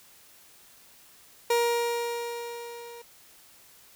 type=tone with level ramp; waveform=30% pulse; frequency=472.2 Hz; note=A#4; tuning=22 cents sharp; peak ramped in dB=-18 to -40 dBFS; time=1.5-3.02 s; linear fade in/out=5 ms; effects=white hiss -55 dBFS RMS until 3.95 s